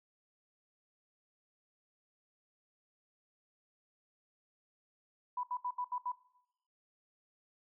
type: tone bursts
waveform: sine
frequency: 989 Hz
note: B5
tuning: 2 cents sharp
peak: -34 dBFS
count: 6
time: 5.37-6.119 s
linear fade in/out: 5 ms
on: 64 ms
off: 73 ms
effects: noise-tail reverb RT60 0.8 s tail -18 dB re dry